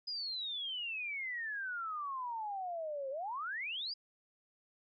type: exponential two-way sweep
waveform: sine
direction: down then up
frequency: 5010 to 524 to 5010 Hz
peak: -37 dBFS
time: 0.07-3.94 s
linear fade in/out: 10 ms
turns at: 3.1 s
effects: none